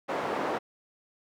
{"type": "band-pass noise", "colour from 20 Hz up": "white", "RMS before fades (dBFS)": -31, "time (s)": [0.08, 0.59], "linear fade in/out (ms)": 20, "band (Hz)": [280, 850], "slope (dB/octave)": 12, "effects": []}